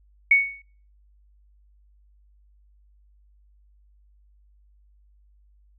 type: tone with exponential decay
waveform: sine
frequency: 2223 Hz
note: C#7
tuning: 4 cents sharp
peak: -10 dBFS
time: 0.31-0.62 s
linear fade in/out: 5 ms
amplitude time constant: 66 ms
effects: noise-tail reverb RT60 0.4 s tail -18 dB re dry + added 50 Hz sine -55 dBFS peak until 5.78 s